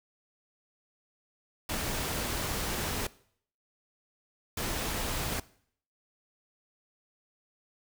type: noise bursts at uneven times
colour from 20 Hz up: pink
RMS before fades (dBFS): -33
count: 2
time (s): 1.69-3.07 / 4.57-5.4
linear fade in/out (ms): 5
effects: noise-tail reverb RT60 0.6 s tail -20 dB re dry